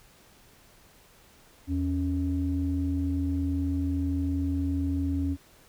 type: tone pair together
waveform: sine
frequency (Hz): 81.9 / 276.8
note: E2 / C#4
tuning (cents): -11 / -2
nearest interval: octave + major sixth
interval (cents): 2109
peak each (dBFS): -27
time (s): 1.67-5.37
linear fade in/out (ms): 50
effects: tanh soft clip ceiling -18 dBFS + pink hiss -57 dBFS RMS until 5.68 s